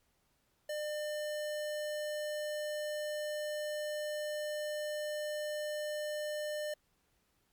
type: tone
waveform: square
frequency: 600 Hz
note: D5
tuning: 37 cents sharp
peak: -36 dBFS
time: 0.69-6.74 s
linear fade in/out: 5 ms
effects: pink hiss -75 dBFS RMS until 7.52 s + MP3 96 kbps